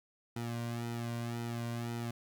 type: tone with flanger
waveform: sawtooth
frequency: 117.8 Hz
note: A#2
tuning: 19 cents sharp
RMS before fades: -38 dBFS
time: 0.36-2.11 s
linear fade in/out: 5 ms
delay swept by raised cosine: 1.8 to 2.34 ms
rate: 1.9 Hz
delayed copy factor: -0.85
effects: 12-bit